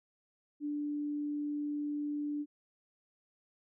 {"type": "tone", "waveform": "sine", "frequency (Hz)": 293.7, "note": "D4", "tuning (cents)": 0, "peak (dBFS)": -33, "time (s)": [0.6, 2.46], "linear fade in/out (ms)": 50, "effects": []}